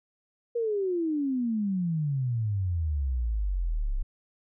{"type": "exponential sweep", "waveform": "sine", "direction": "down", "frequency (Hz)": [481.2, 31.52], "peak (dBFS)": -25, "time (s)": [0.55, 4.03], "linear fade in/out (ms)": 10, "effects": []}